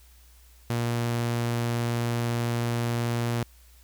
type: tone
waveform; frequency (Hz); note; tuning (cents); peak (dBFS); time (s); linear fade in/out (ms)
sawtooth; 118.3; A#2; +26; -21; 0.7-3.43; 0
effects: added 60 Hz sine -52 dBFS peak until 3.83 s + white hiss -59 dBFS RMS until 3.83 s